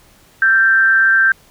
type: tone with amplitude modulation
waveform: sine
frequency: 1568 Hz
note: G6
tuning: in tune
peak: -6 dBFS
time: 0.42-1.32 s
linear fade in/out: 2 ms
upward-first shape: sine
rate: 217 Hz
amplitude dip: 55%
effects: pink hiss -49 dBFS RMS until 1.5 s